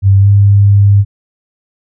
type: tone with pitch glide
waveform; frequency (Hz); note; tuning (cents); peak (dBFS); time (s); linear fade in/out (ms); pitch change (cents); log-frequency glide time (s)
sine; 98 to 100.7; G2 to G2; 0 to +47; -3; 0.02-1.05; 50; +47; 0.2-0.27
effects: none